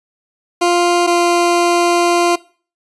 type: tone pair in turn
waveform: 20% pulse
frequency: 349.2 / 347 Hz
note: F4 / F4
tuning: 0 / -11 cents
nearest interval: unison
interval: 11 cents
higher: first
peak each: -6 dBFS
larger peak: neither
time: 0.61-1.07 / 1.07-2.36 s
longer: second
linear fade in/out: 10 ms
effects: noise-tail reverb RT60 0.4 s tail -21 dB re dry + resampled to 24000 Hz